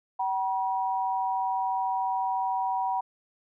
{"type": "tone pair together", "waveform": "sine", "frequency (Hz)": [763.1, 963], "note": ["G5", "B5"], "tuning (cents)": [-47, -44], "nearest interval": "major third", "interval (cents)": 403, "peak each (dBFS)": -28, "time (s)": [0.19, 3.01], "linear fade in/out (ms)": 10, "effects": []}